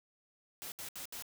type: noise bursts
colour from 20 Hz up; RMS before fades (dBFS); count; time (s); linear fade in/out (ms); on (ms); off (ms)
white; -44; 4; 0.62-1.223; 0; 99; 69
effects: none